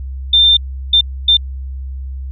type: tone bursts at uneven times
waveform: sine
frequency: 3589 Hz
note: A7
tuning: 34 cents sharp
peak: -6 dBFS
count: 3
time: 0.33-0.57 / 0.93-1.01 / 1.28-1.37 s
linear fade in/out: 5 ms
effects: added 66 Hz sine -22 dBFS peak until 2.31 s